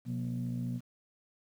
sine tone cluster, 125.8 / 180.8 / 239.9 Hz, B2 / F#3 / A#3, +32 / -40 / +50 cents, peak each -34 / -39 / -36 dBFS, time 0.05-0.81 s, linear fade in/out 50 ms, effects tanh soft clip ceiling -27 dBFS + 10-bit

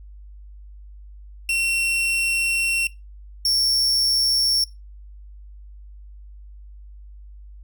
40% pulse tone pair in turn, 2722 / 5466 Hz, F7 / F8, -45 / -38 cents, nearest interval octave, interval 1207 cents, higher second, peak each -18 / -17 dBFS, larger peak second, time 1.49-2.87 / 3.45-4.64 s, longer first, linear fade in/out 2 ms, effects noise-tail reverb RT60 0.2 s tail -17 dB re dry + added 50 Hz sine -39 dBFS peak until 7.63 s

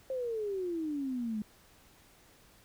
sine exponential sweep, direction down, 535 to 207.7 Hz, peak -32 dBFS, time 0.1-1.42 s, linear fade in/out 2 ms, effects pink hiss -61 dBFS RMS until 2.64 s

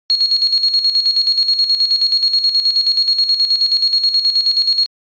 sine tone with tremolo, 4300 Hz, C8, 47 cents sharp, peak -9 dBFS, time 0.1-4.86 s, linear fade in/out 0 ms, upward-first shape square, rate 9.4 Hz, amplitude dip 60%, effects resampled to 11025 Hz

